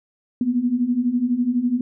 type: beating tone pair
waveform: sine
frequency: 236.5 / 248.5 Hz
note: A#3 / B3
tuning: +25 / +11 cents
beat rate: 12 Hz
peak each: -23 / -19 dBFS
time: 0.41-1.81 s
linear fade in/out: 2 ms
effects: none